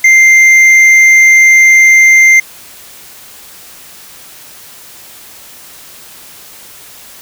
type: tone with hard clipping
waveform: sine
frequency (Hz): 2093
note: C7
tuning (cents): 0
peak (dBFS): -3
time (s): 0.04-2.4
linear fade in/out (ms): 5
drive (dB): 5
effects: white hiss -34 dBFS RMS until 7.21 s